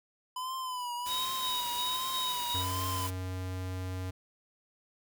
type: tone with vibrato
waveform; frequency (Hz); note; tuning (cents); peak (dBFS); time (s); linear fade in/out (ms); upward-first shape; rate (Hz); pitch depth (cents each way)
square; 1004; B5; +28; -35; 0.36-3.07; 5; triangle; 1.3; 83
type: noise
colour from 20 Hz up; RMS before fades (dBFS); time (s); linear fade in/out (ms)
white; -40; 1.05-3.11; 20
type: tone with tremolo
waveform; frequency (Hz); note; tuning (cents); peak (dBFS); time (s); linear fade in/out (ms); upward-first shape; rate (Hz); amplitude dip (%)
sine; 3776; A#7; +22; -32; 1.07-2.65; 50; square; 2.8; 50
type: tone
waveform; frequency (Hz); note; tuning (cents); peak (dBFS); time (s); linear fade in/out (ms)
square; 92.5; F#2; 0; -35; 2.54-4.11; 10
effects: none